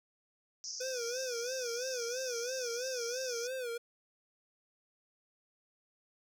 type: band-pass noise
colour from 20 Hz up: pink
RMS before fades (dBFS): -43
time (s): 0.64-3.47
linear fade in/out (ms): 0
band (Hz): 5000 to 6400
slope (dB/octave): 96
type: tone with vibrato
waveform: square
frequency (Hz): 493.9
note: B4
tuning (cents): 0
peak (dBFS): -37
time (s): 0.8-3.78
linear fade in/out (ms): 10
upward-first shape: sine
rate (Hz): 3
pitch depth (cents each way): 110
effects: none

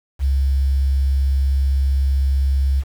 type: tone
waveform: sine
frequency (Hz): 67.8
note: C#2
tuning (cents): -38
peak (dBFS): -14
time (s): 0.19-2.84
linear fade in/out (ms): 50
effects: 7-bit

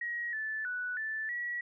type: tone with pitch steps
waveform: sine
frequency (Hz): 1897 / 1749 / 1480 / 1757 / 1927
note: A#6 / A6 / F#6 / A6 / B6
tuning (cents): +30 / -11 / 0 / -3 / -43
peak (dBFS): -33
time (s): 0.01-1.61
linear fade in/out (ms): 5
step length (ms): 320
effects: none

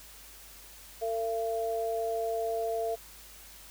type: tone pair together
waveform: sine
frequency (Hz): 451.2 / 678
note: A4 / E5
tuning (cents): +44 / +49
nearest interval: perfect fifth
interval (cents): 705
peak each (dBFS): -32 / -31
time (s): 1.01-2.96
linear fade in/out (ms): 20
effects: added 50 Hz sine -56 dBFS peak until 3.7 s + white hiss -51 dBFS RMS until 3.7 s

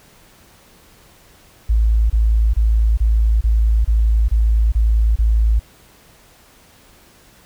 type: tone bursts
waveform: sine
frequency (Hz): 55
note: A1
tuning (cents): 0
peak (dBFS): -11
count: 9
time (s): 1.69-5.596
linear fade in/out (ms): 10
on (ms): 410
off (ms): 27
effects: pink hiss -49 dBFS RMS until 7.45 s

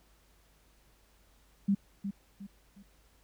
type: tone with echo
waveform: sine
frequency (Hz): 198.8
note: G3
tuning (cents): +25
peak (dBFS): -23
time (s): 1.68-1.75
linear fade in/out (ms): 10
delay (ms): 360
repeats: 3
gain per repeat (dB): -9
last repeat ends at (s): 2.83
effects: added 50 Hz sine -65 dBFS peak until 3.23 s + pink hiss -67 dBFS RMS until 3.23 s

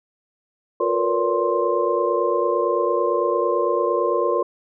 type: tone cluster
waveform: sine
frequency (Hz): 356.5 / 458.1 / 487 / 571 / 1051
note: F4 / A#4 / B4 / D5 / C6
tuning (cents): +36 / -30 / -24 / -49 / +7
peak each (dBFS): -24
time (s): 0.8-4.43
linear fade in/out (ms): 5
effects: none

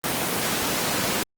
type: high-pass noise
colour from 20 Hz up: pink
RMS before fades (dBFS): -25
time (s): 0.04-1.23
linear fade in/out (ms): 0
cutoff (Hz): 170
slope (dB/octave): 12
effects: Opus 24 kbps

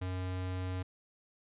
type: tone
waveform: square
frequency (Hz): 92.1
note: F#2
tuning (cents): -7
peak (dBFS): -35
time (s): 0.01-0.83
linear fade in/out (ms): 10
effects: resampled to 8000 Hz

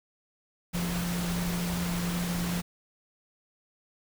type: tone in noise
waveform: sine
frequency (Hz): 174.61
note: F3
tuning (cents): 0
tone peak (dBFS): -29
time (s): 0.73-2.62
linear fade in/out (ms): 20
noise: pink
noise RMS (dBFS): -35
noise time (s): 0.73-2.62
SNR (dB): +3
effects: none

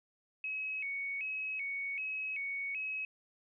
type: tone with vibrato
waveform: sine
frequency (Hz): 2387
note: D7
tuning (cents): +28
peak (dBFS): -35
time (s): 0.44-3.05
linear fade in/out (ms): 2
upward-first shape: square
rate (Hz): 1.3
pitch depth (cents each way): 120
effects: none

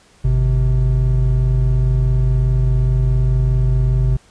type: tone pair together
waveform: triangle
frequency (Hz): 51.01 / 128.2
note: G#1 / C3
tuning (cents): -30 / -35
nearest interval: octave + major third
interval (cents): 1595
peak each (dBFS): -13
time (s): 0.24-4.17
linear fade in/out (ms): 10
effects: pink hiss -51 dBFS RMS until 4.3 s + resampled to 22050 Hz

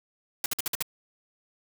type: noise bursts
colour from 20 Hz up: white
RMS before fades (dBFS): -28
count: 6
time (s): 0.44-0.825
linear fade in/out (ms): 2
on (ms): 20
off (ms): 53
effects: none

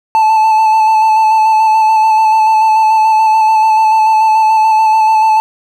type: tone with vibrato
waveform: triangle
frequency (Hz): 875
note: A5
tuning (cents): -10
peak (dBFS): -4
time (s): 0.15-5.4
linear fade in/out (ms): 0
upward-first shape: square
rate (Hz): 6.9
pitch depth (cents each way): 17
effects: none

